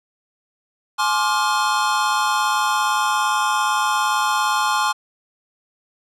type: chord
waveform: square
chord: D half-diminished seventh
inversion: second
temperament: just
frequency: 845.8 / 1057.2 / 1174.7 / 1409.6 Hz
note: Ab5 / C6 / D6 / F6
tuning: +31 / +18 / 0 / +16 cents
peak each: -23 / -22 / -25 / -25 dBFS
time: 0.98-4.93 s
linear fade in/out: 20 ms
effects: low-pass 10000 Hz 12 dB/octave